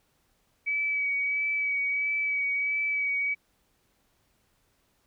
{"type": "tone with vibrato", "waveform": "sine", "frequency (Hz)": 2280, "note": "C#7", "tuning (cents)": 48, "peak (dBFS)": -25, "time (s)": [0.66, 3.35], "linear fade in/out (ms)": 20, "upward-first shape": "sine", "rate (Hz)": 1.5, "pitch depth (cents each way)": 21, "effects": ["pink hiss -70 dBFS RMS until 5.06 s"]}